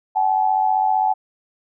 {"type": "tone pair together", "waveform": "sine", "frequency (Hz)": [758.6, 854], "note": ["F#5", "G#5"], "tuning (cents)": [43, 48], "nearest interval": "major second", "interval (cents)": 205, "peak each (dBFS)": [-18, -18], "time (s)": [0.15, 1.14], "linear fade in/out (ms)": 20, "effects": []}